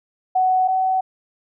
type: tone pair in turn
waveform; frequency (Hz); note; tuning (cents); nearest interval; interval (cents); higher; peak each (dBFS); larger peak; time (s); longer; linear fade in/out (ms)
sine; 745 / 753.7; F#5 / F#5; +12 / +32; unison; 20; second; -14 / -16; first; 0.35-0.68 / 0.68-1.01; neither; 10
effects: none